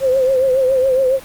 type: tone with vibrato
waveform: sine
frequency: 523.3 Hz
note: C5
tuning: in tune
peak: -11 dBFS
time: 0-1.2 s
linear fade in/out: 50 ms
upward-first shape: triangle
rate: 7.2 Hz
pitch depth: 75 cents each way
effects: pink hiss -37 dBFS RMS until 1.24 s + Opus 48 kbps

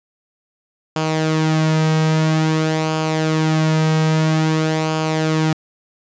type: tone with flanger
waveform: sawtooth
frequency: 157.6 Hz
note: D#3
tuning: 23 cents sharp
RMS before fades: -17 dBFS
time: 0.96-5.53 s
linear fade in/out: 2 ms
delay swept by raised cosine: 0.51 to 2.91 ms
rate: 0.5 Hz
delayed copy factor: -0.5
effects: resampled to 16000 Hz

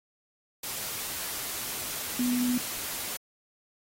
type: tone in noise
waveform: sine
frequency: 246.9 Hz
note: B3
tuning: in tune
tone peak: -24 dBFS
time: 2.19-2.58 s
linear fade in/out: 5 ms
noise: white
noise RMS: -35 dBFS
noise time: 0.63-3.17 s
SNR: +8 dB
effects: AAC 48 kbps

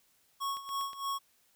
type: tone with tremolo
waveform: square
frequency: 1103 Hz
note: C#6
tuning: 9 cents flat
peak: -32 dBFS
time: 0.4-1.19 s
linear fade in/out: 20 ms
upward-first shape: sine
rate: 3.2 Hz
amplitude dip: 80%
type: click train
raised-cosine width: 0.2 ms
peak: -33 dBFS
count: 4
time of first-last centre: 0.57-0.932 s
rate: 8.28 Hz
effects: white hiss -69 dBFS RMS until 1.55 s

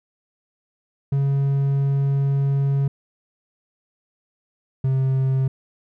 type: tone pair in turn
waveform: triangle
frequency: 138.59 / 132.78 Hz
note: C#3 / C3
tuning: 0 / +26 cents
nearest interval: minor second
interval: 74 cents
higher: first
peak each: -15 dBFS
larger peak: neither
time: 1.12-2.88 / 4.84-5.48 s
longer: first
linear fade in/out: 5 ms
effects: none

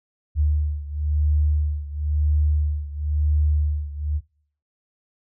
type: beating tone pair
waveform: sine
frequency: 74.5 / 75.48 Hz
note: D2 / D2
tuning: +25 / +48 cents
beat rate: 0.98 Hz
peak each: -20 / -23 dBFS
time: 0.35-4.21 s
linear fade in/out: 50 ms
effects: noise-tail reverb RT60 0.6 s tail -26 dB re dry

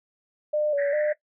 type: tone with vibrato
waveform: sine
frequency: 585 Hz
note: D5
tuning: 7 cents flat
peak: -21 dBFS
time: 0.53-1.13 s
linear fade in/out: 10 ms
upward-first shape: square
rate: 2.5 Hz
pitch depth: 49 cents each way
type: band-pass noise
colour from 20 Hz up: pink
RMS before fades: -37 dBFS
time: 0.77-1.14 s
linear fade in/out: 20 ms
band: 1600 to 2000 Hz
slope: 96 dB/octave
effects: noise-tail reverb RT60 0.1 s tail -18 dB re dry

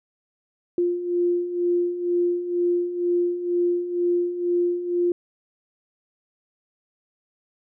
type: beating tone pair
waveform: sine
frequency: 349.2 / 351.3 Hz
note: F4 / F4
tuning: 0 / +10 cents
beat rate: 2.1 Hz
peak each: -27 / -21 dBFS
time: 0.78-5.12 s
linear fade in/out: 2 ms
effects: none

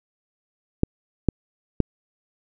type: clicks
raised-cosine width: 3 ms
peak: -4 dBFS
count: 3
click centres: 0.834 / 1.287 / 1.803 s
effects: none

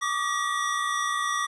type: tone cluster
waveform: square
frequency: 1149 / 1209 / 1916 Hz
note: D6 / D6 / A#6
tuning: -38 / +50 / +47 cents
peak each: -29 / -31 / -31 dBFS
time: 0.01-1.47 s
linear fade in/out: 20 ms
effects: resampled to 22050 Hz + 10-bit

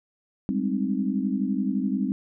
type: chord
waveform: sine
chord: Ab major seventh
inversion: third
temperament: equal with one note detuned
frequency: 196 / 207.7 / 261.6 / 309 Hz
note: G3 / Ab3 / C4 / Eb4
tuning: 0 / 0 / 0 / -12 cents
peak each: -27 / -29 / -27 / -33 dBFS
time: 0.49-2.12 s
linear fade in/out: 0 ms
effects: none

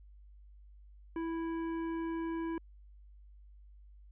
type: tone with hard clipping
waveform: triangle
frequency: 329.6 Hz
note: E4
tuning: in tune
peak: -36 dBFS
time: 1.16-2.58 s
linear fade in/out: 2 ms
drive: 15 dB
effects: added 50 Hz sine -53 dBFS peak until 4.11 s + resampled to 8000 Hz

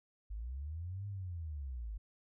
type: linear two-way sweep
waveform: sine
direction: up then down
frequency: 49 to 102.5 to 49 Hz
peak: -39 dBFS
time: 0.3-1.98 s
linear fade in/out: 10 ms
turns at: 1.07 s
effects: none

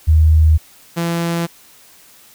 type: tone pair in turn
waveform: sine / sawtooth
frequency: 78.6 / 169.07 Hz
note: D#2 / E3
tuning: +18 / +44 cents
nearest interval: octave + minor second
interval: 1326 cents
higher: second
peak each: -7 / -13 dBFS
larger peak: first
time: 0.07-0.58 / 0.96-1.47 s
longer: neither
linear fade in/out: 20 ms
effects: white hiss -46 dBFS RMS until 2.34 s

